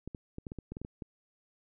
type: clicks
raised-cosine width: 3 ms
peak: -27 dBFS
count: 11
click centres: 0.076 / 0.148 / 0.384 / 0.468 / 0.519 / 0.587 / 0.72 / 0.769 / 0.816 / 0.849 / 1.022 s
effects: none